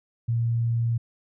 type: tone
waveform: sine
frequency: 116.54 Hz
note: A#2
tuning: in tune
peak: -21 dBFS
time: 0.28-0.98 s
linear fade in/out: 10 ms
effects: none